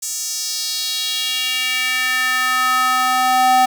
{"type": "tone with high-pass filter sweep", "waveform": "square", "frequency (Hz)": 255.2, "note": "C4", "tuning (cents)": -43, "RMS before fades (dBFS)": -18, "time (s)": [0.02, 3.66], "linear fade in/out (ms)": 10, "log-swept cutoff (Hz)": [7000, 710], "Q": 2.8, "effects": []}